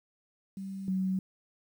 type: tone pair in turn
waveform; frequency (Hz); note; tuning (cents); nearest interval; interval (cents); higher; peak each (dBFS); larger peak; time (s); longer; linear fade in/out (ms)
sine; 193.5 / 188.43; G3 / F#3; -22 / +32; unison; 46; first; -36 / -27; second; 0.57-0.88 / 0.88-1.19; neither; 2
effects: 10-bit